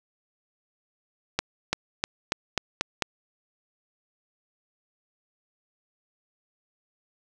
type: accelerating click train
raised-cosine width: 0.2 ms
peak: -6 dBFS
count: 7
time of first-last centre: 1.39-3.022 s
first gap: 340 ms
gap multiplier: 0.91
effects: none